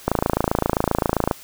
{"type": "click train", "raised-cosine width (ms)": 1, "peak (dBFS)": -3, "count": 35, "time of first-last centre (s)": [0.08, 1.312], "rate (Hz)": 27.6, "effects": ["white hiss -43 dBFS RMS until 1.43 s"]}